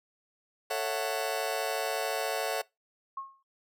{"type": "chord", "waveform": "sawtooth", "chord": "F# minor seventh", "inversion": "first", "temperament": "just", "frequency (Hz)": [444, 555, 666, 740], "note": ["A4", "C#5", "E5", "F#5"], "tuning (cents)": [16, 2, 18, 0], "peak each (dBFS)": -31, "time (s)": [0.7, 2.62], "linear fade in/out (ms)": 10}
{"type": "tone with exponential decay", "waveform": "sine", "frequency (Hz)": 1083, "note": "C#6", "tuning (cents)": -41, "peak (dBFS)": -32, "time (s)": [3.17, 3.43], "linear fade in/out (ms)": 5, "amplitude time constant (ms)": 55}
{"effects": ["noise-tail reverb RT60 0.2 s tail -22 dB re dry"]}